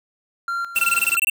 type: tone with tremolo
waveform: triangle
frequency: 1381 Hz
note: F6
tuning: 20 cents flat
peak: -20 dBFS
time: 0.48-1.17 s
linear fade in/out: 2 ms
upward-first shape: square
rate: 3 Hz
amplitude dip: 70%
type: noise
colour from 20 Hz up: white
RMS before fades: -33 dBFS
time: 0.75-1.16 s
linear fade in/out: 10 ms
type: tone bursts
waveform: square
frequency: 2700 Hz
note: E7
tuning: 41 cents sharp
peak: -16 dBFS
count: 11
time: 0.76-1.298 s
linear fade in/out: 2 ms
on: 28 ms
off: 23 ms
effects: none